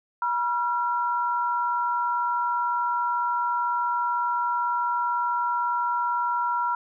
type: tone pair together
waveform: sine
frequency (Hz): 964.8 / 1369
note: B5 / F6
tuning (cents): -41 / -35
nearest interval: tritone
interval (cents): 606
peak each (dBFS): -24 / -27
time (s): 0.22-6.75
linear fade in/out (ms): 2
effects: none